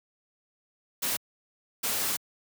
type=noise bursts at uneven times; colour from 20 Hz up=white; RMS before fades=-29 dBFS; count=2; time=1.02-1.17 / 1.83-2.17 s; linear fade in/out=10 ms; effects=high-pass 100 Hz 12 dB/octave